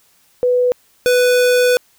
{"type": "tone pair in turn", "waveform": ["sine", "square"], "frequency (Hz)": [495.4, 495.4], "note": ["B4", "B4"], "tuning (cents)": [5, 5], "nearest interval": "unison", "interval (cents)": 0, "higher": "neither", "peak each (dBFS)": -11, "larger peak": "neither", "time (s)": [[0.43, 0.72], [1.06, 1.77]], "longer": "second", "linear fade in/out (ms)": 0, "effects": ["white hiss -55 dBFS RMS until 1.98 s"]}